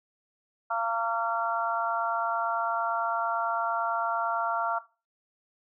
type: harmonic tone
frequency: 228.9 Hz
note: A#3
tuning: 31 cents flat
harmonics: 3 / 4 / 5 / 6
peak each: -32 / -31 / -33 / -30 dBFS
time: 0.7-4.79 s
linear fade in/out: 10 ms
effects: noise-tail reverb RT60 0.3 s tail -17 dB re dry